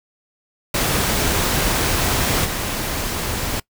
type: noise with level steps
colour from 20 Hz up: pink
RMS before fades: -19 / -24 dBFS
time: 0.74-3.6 s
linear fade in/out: 5 ms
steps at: 2.44 s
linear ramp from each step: 20 ms
effects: noise-tail reverb RT60 0.1 s tail -22 dB re dry